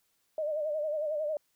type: tone with vibrato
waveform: sine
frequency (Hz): 609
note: D#5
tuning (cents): -37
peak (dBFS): -29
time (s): 0.38-1.37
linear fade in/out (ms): 2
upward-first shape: sine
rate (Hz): 11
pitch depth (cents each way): 71
effects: white hiss -74 dBFS RMS until 1.55 s